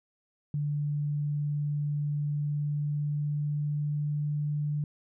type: tone with pitch glide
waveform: sine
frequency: 146.8 to 147.99 Hz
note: D3 to D3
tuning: 0 to +14 cents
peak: -27 dBFS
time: 0.54-4.84 s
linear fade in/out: 2 ms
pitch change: +14 cents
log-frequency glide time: 2.31-4.31 s
effects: none

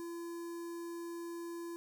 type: tone with notch filter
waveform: square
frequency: 340 Hz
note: F4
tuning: 46 cents flat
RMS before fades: -43 dBFS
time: 0-1.76 s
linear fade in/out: 0 ms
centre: 2800 Hz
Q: 0.63
effects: none

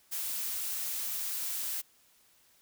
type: noise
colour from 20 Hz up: blue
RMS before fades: -35 dBFS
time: 0.11-1.82 s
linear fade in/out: 20 ms
effects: white hiss -65 dBFS RMS until 2.61 s

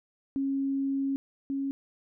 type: tone pair in turn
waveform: sine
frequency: 273.3 / 274.4 Hz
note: C#4 / C#4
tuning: -24 / -17 cents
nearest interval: unison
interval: 7 cents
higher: second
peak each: -26 / -28 dBFS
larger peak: first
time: 0.36-1.16 / 1.5-1.71 s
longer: first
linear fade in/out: 0 ms
effects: none

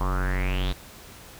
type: tone with low-pass filter sweep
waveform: square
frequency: 46.25 Hz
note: F#1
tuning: in tune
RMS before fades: -25 dBFS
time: 0-0.73 s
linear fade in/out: 10 ms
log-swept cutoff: 1000 to 3900 Hz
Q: 7
effects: pink hiss -46 dBFS RMS until 1.39 s

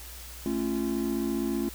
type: chord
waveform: triangle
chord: A augmented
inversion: none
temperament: just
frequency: 220 / 275 / 343.8 Hz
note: A3 / C#4 / E#4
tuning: 0 / -14 / -27 cents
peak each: -29 dBFS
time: 0.46-1.69 s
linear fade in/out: 0 ms
effects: added 60 Hz sine -44 dBFS peak until 1.74 s + white hiss -45 dBFS RMS until 1.74 s

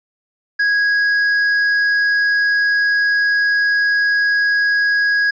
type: tone with tanh clipping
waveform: sine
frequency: 1655 Hz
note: G#6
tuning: 6 cents flat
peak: -14 dBFS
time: 0.59-5.31 s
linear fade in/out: 10 ms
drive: 7 dB
effects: resampled to 16000 Hz

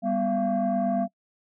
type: tone cluster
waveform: sine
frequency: 198.6 / 246.9 / 683 Hz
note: G3 / B3 / F5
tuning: +23 / 0 / -39 cents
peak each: -26 / -26 / -24 dBFS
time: 0.02-1.08 s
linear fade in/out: 50 ms
effects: noise-tail reverb RT60 0.1 s tail -22 dB re dry + tanh soft clip ceiling -18 dBFS

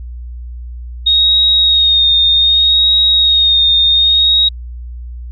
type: tone with vibrato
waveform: sine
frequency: 3729 Hz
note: A#7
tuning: in tune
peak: -7 dBFS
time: 1.06-4.49 s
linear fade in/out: 10 ms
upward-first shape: sine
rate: 0.65 Hz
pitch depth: 30 cents each way
effects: added 60 Hz sine -24 dBFS peak until 5.31 s

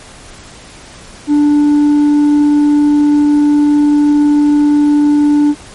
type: tone with hard clipping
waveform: triangle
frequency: 293.7 Hz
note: D4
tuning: in tune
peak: -5 dBFS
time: 1.27-5.55 s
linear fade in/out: 50 ms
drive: 1 dB
effects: pink hiss -35 dBFS RMS until 5.74 s + MP3 48 kbps

